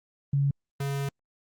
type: tone pair in turn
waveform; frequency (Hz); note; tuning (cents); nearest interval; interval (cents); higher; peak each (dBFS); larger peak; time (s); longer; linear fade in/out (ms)
sine / square; 140.1 / 139.37; C#3 / C#3; +19 / +10; unison; 9; first; -21 / -28; first; 0.33-0.51 / 0.8-1.09; second; 5
effects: Opus 32 kbps